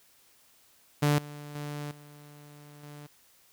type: tone with level steps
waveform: sawtooth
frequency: 146.83 Hz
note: D3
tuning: in tune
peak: -18 / -37 / -31 / -45 / -40 dBFS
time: 1.02-3.07 s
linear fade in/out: 10 ms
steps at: 1.18 / 1.55 / 1.91 / 2.83 s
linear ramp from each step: 5 ms
effects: white hiss -62 dBFS RMS until 3.52 s